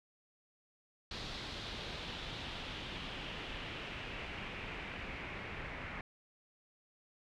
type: noise with low-pass filter sweep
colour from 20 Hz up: pink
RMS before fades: -44 dBFS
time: 1.11-6.01 s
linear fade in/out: 2 ms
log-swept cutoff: 4100 to 2100 Hz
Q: 2.7
effects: none